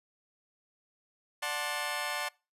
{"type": "chord", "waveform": "15% pulse", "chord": "D dominant seventh", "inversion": "none", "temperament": "just", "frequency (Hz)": [587.3, 734.2, 881, 1057.2], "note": ["D5", "F#5", "A5", "C6"], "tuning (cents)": [0, -14, 2, 18], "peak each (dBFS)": -32, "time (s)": [1.42, 2.29], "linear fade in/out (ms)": 10, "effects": ["noise-tail reverb RT60 0.3 s tail -24 dB re dry", "resampled to 32000 Hz"]}